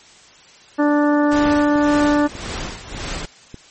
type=harmonic tone; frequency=293.7 Hz; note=D4; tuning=in tune; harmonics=1 / 2 / 3 / 4 / 5 / 6; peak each=-14 / -20 / -24 / -26 / -28 / -30 dBFS; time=0.78-2.28 s; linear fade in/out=20 ms
type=noise with tremolo; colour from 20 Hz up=pink; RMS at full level=-26 dBFS; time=1.31-3.26 s; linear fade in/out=10 ms; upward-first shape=sine; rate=1.8 Hz; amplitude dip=70%
type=click train; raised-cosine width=3 ms; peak=-20 dBFS; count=8; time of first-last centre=1.46-3.543 s; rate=3.36 Hz
effects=white hiss -46 dBFS RMS until 3.7 s + MP3 32 kbps